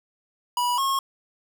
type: tone pair in turn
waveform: square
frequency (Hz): 976 / 1085.7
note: B5 / C#6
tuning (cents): -21 / -36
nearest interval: major second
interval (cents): 185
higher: second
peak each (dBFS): -22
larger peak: neither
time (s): 0.57-0.78 / 0.78-0.99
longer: neither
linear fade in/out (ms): 2
effects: none